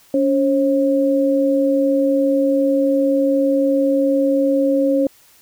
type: tone pair together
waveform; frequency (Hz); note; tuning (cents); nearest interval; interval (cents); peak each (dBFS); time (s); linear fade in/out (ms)
sine; 281.4 / 538.8; C#4 / C#5; +26 / -49; major seventh; 1125; -16; 0.14-5.07; 2
effects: white hiss -51 dBFS RMS until 5.41 s